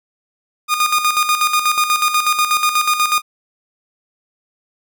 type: tone with tremolo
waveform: sawtooth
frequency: 1225 Hz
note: D#6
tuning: 27 cents flat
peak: -8 dBFS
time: 0.68-3.22 s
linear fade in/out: 50 ms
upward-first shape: square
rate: 8.2 Hz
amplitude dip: 60%
effects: none